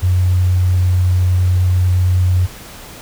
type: tone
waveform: sine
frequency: 90.9 Hz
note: F#2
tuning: 30 cents flat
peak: -10 dBFS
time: 0.02-2.47 s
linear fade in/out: 20 ms
effects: pink hiss -35 dBFS RMS until 3.01 s